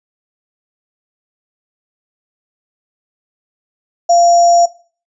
sine tone with sample-and-hold, 690 Hz, F5, 21 cents flat, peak -6 dBFS, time 4.09-4.66 s, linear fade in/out 10 ms, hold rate 6300 Hz, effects noise-tail reverb RT60 0.4 s tail -18 dB re dry + resampled to 22050 Hz

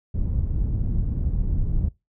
pink low-pass noise, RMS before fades -23 dBFS, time 0.14-1.89 s, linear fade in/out 10 ms, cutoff 120 Hz, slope 12 dB/octave, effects noise-tail reverb RT60 0.2 s tail -21 dB re dry

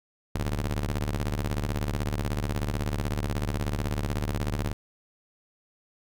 sawtooth ring-modulated tone, 73.42 Hz, D2, in tune, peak -20 dBFS, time 0.35-4.73 s, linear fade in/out 5 ms, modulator 28.6 Hz, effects none

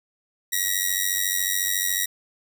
5% pulse tone with amplitude modulation, 1912 Hz, A#6, 43 cents sharp, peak -8 dBFS, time 0.52-2.06 s, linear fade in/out 10 ms, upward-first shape sine, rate 94 Hz, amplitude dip 75%, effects none

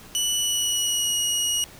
20% pulse tone with pitch glide, 2960 to 2896 Hz, F#7 to F#7, 0 to -38 cents, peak -16 dBFS, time 0.15-1.64 s, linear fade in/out 0 ms, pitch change -38 cents, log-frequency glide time 0.35-1.17 s, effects pink hiss -46 dBFS RMS until 1.79 s

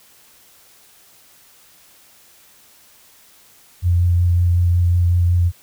sine tone with vibrato, 87.6 Hz, F2, 6 cents sharp, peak -12 dBFS, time 3.82-5.52 s, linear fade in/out 50 ms, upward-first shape sine, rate 5.4 Hz, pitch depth 15 cents each way, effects white hiss -50 dBFS RMS until 5.62 s

